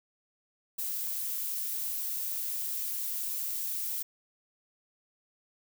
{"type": "noise", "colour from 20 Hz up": "violet", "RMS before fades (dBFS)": -34, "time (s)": [0.78, 4.03], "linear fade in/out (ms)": 10, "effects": []}